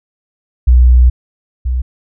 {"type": "tone pair in turn", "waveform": "sine", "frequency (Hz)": [61.74, 62.67], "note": ["B1", "B1"], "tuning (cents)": [0, 26], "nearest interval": "unison", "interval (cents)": 26, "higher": "second", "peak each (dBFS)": [-3, -12], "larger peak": "first", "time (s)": [[0.67, 1.1], [1.65, 1.82]], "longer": "first", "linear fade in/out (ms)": 10, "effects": []}